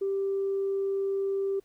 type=tone; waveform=sine; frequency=392 Hz; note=G4; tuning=in tune; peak=-25 dBFS; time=0.01-1.6 s; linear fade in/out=10 ms; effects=tanh soft clip ceiling -21 dBFS + pink hiss -68 dBFS RMS until 1.64 s